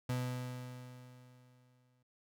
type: tone with exponential decay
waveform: 35% pulse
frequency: 125.4 Hz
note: B2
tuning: 27 cents sharp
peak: -31 dBFS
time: 0.09-2.03 s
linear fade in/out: 5 ms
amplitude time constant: 420 ms
effects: none